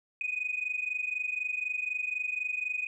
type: tone pair together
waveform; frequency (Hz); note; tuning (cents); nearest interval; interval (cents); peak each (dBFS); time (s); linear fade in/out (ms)
sine; 2476 / 2500; D#7 / D#7; -9 / +8; unison; 17; -33 / -32; 0.21-2.87; 2
effects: tanh soft clip ceiling -23 dBFS